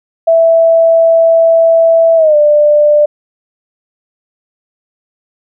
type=tone with pitch glide; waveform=sine; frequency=659.3 to 594.2 Hz; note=E5 to D5; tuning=0 to +20 cents; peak=-4 dBFS; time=0.27-3.06 s; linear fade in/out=10 ms; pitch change=-180 cents; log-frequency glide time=2.16-2.36 s; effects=none